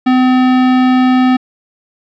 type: tone with hard clipping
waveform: sine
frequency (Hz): 255.1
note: C4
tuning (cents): -44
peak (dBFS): -9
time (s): 0.06-1.37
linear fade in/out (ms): 10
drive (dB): 18
effects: resampled to 16000 Hz